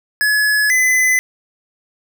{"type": "tone pair in turn", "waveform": "square", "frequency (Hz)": [1700, 2019], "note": ["G#6", "B6"], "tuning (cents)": [40, 38], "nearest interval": "minor third", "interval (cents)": 298, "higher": "second", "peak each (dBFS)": [-13, -12], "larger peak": "second", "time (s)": [[0.21, 0.7], [0.7, 1.19]], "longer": "neither", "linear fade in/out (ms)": 0, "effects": []}